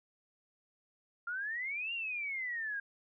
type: exponential two-way sweep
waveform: sine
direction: up then down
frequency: 1381 to 2818 to 1600 Hz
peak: -35 dBFS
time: 1.27-2.8 s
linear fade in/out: 5 ms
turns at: 1.93 s
effects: none